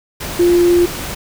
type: tone in noise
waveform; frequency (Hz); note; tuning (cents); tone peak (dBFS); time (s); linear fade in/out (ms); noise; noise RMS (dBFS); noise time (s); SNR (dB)
sine; 349.2; F4; 0; -8; 0.39-0.86; 10; pink; -25; 0.2-1.15; +14
effects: none